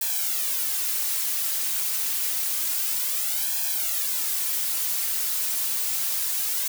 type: noise with flanger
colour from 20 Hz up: blue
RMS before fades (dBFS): -26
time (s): 0.01-6.68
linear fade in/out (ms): 5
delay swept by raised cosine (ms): 1.2 to 4.7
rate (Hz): 0.28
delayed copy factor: +1
effects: none